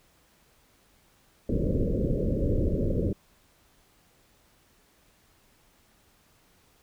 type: low-pass noise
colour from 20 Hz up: pink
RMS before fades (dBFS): -26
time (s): 1.49-3.13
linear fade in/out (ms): 5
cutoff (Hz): 570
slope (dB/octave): 96
effects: pink hiss -63 dBFS RMS until 6.82 s